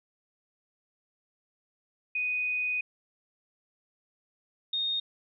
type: tone pair in turn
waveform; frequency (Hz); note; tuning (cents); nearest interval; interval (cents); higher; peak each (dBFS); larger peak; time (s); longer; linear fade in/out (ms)
sine; 2489 / 3696; D#7 / A#7; 0 / -16; perfect fifth; 684; second; -27; neither; 2.15-2.81 / 4.73-5; first; 5
effects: none